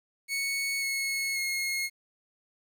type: tone with pitch steps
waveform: sawtooth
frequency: 2214 / 2186 / 2158 Hz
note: C#7 / C#7 / C#7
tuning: -3 / -25 / -47 cents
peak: -25 dBFS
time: 0.28-1.9 s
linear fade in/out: 50 ms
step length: 540 ms
effects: 10-bit